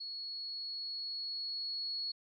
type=tone with level ramp; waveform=sine; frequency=4354 Hz; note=C#8; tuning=32 cents flat; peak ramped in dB=-40 to -35 dBFS; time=0-2.12 s; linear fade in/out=10 ms; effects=none